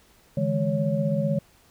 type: tone cluster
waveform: sine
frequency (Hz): 145.6 / 161.4 / 208 / 558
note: D3 / E3 / G#3 / C#5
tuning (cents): -15 / -36 / +3 / +11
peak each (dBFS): -27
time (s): 0.37-1.39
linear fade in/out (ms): 5
effects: pink hiss -58 dBFS RMS until 1.7 s